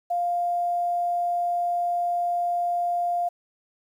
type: tone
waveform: sine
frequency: 700 Hz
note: F5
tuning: 4 cents sharp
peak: -22 dBFS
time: 0.1-3.29 s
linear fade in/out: 10 ms
effects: 9-bit